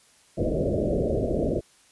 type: low-pass noise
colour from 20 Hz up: white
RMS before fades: -25 dBFS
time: 0.37-1.61 s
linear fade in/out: 20 ms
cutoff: 640 Hz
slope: 96 dB/octave
effects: white hiss -58 dBFS RMS until 1.91 s + resampled to 24000 Hz